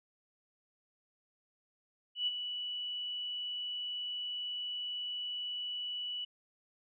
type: tone with ADSR envelope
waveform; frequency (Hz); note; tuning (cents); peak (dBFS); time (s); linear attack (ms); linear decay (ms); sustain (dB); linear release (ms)
sine; 2954; F#7; -3; -28; 2.15-6.25; 120; 29; -8; 9
effects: none